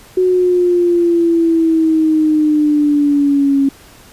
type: exponential sweep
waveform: sine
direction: down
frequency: 370 to 273.9 Hz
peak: -9 dBFS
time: 0.17-3.69 s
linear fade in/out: 5 ms
effects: pink hiss -42 dBFS RMS until 4.12 s + resampled to 32000 Hz